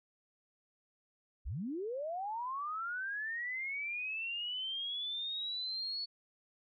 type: linear sweep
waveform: sine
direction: up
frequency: 38.89 to 4435 Hz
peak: -36 dBFS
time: 1.45-6.06 s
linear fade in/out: 20 ms
effects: none